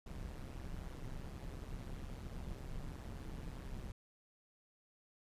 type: noise with amplitude modulation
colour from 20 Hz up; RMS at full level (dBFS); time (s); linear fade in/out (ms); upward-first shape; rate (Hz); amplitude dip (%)
brown; -42; 0.06-3.92; 5; sine; 132; 75
effects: resampled to 32000 Hz